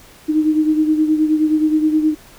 sine beating tone pair, 308.2 / 317.7 Hz, D#4 / D#4, -16 / +36 cents, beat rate 9.5 Hz, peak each -13 / -20 dBFS, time 0.28-2.15 s, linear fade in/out 20 ms, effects pink hiss -44 dBFS RMS until 2.38 s

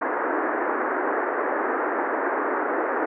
pink band-pass noise, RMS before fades -25 dBFS, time 0.01-3.06 s, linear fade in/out 10 ms, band 290 to 1800 Hz, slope 48 dB/octave, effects none

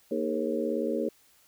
harmonic tone with a mistuned harmonic, 77.5 Hz, D#2, 6 cents flat, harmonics 3 / 4 / 5 / 6 / 7, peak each -33 / -33 / -33 / -33 / -33 dBFS, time 0.11-1.09 s, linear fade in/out 5 ms, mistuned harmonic 5, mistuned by +74 cents, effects white hiss -62 dBFS RMS until 1.47 s

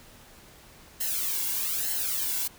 blue noise with flanger, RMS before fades -29 dBFS, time 1-2.48 s, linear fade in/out 10 ms, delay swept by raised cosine 0.83 to 1.64 ms, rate 1.1 Hz, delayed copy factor -0.9, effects pink hiss -52 dBFS RMS until 2.58 s

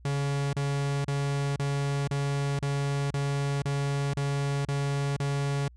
45% pulse tone bursts, 140.7 Hz, C#3, 26 cents sharp, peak -26 dBFS, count 11, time 0.05-5.68 s, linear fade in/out 2 ms, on 480 ms, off 35 ms, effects added 60 Hz sine -49 dBFS peak until 5.76 s + resampled to 22050 Hz

